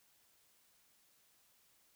silence, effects white hiss -71 dBFS RMS until 1.95 s

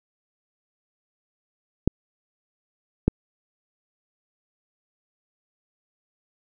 clicks, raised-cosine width 3 ms, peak -4 dBFS, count 2, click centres 1.876 / 3.08 s, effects none

